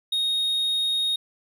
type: tone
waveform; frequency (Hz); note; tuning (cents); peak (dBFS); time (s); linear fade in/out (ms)
triangle; 3729; A#7; 0; -20; 0.12-1.16; 5
effects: none

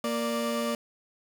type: tone pair together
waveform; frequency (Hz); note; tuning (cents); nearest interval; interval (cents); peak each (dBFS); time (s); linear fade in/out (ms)
30% pulse; 233.1 / 587.4; A#3 / D5; 0 / 0; octave + major third; 1600; -27 / -28; 0.04-0.75; 2
effects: none

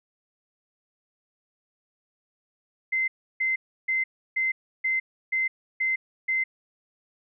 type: tone bursts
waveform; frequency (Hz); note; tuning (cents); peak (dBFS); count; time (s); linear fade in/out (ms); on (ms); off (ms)
sine; 2070; C7; -19; -22; 8; 2.92-6.44; 10; 160; 320
effects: none

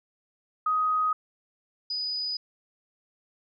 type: tone pair in turn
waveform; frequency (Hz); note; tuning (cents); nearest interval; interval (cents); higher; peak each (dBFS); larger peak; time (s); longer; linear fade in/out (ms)
sine; 1254 / 4967; D#6 / D#8; +13 / -4; 2 octaves; 2383; second; -22 / -28; first; 0.66-1.13 / 1.9-2.37; neither; 5
effects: none

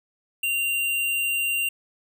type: tone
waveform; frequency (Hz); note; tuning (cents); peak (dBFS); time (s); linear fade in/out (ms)
square; 2774; F7; -12; -23; 0.43-1.69; 5
effects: none

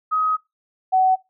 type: tone pair in turn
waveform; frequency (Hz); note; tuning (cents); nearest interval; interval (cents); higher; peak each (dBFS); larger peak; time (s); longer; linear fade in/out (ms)
sine; 1263 / 751; D#6 / F#5; +26 / +26; major sixth; 900; first; -17 / -13; second; 0.11-0.37 / 0.92-1.16; first; 20
effects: noise-tail reverb RT60 0.2 s tail -21 dB re dry

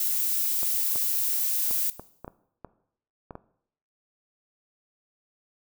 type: noise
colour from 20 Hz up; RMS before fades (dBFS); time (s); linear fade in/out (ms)
violet; -26; 0-1.9; 2
type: clicks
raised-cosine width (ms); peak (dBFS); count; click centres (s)
1; -24; 9; 0.631 / 0.958 / 1.71 / 1.996 / 2.246 / 2.279 / 2.647 / 3.308 / 3.354
effects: noise-tail reverb RT60 0.7 s tail -17 dB re dry

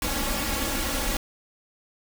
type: noise with comb filter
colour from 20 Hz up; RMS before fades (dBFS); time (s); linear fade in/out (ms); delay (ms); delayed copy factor
pink; -27; 0.02-1.17; 2; 3.6; +0.8
effects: none

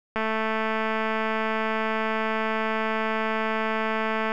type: click train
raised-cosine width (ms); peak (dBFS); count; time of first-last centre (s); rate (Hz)
0.5; -12; 916; 0.16-4.319; 220
effects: none

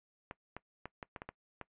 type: clicks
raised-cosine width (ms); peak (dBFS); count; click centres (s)
0.5; -27; 8; 0.311 / 0.566 / 0.856 / 1.028 / 1.162 / 1.219 / 1.29 / 1.613
effects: noise-tail reverb RT60 0.1 s tail -21 dB re dry + resampled to 8000 Hz

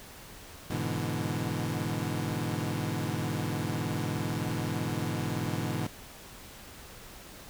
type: chord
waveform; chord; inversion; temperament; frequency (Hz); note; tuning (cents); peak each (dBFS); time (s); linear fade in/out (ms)
25% pulse; E dominant seventh; first; equal; 103.83 / 123.47 / 146.83 / 164.81; G#2 / B2 / D3 / E3; 0 / 0 / 0 / 0; -32; 0.7-5.87; 5
effects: pink hiss -48 dBFS RMS until 7.49 s

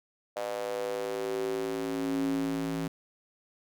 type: tone with high-pass filter sweep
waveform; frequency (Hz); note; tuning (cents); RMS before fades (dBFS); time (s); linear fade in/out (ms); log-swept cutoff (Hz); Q
square; 55; A1; 0; -32; 0.36-2.88; 5; 600 to 210; 5.2
effects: none

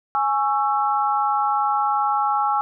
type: chord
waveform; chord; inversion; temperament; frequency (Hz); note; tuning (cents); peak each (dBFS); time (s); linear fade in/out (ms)
sine; C# minor; second; just; 831.5 / 1108.7 / 1330.5; G#5 / C#6 / E6; +2 / 0 / +16; -20 / -25 / -23; 0.15-2.61; 0
effects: none

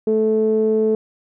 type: tone with low-pass filter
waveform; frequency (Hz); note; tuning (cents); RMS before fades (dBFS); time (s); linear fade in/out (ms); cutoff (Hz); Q
sawtooth; 218.2; A3; -14; -17; 0.07-0.95; 2; 440; 5.1
effects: none

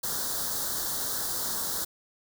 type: band-stop noise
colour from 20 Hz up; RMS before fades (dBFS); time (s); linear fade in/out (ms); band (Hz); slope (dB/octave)
white; -31; 0.03-1.85; 10; 1700 to 3600; 48
effects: none

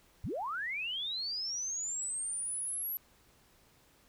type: linear sweep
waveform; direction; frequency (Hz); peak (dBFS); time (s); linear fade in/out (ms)
sine; up; 59.3 to 11840; -34; 0.24-2.97; 0
effects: pink hiss -65 dBFS RMS until 4.08 s

